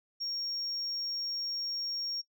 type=tone; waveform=sine; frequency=5560 Hz; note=F8; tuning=9 cents flat; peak=-31 dBFS; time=0.2-2.22 s; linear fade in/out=20 ms; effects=noise-tail reverb RT60 0.1 s tail -23 dB re dry + tanh soft clip ceiling -29 dBFS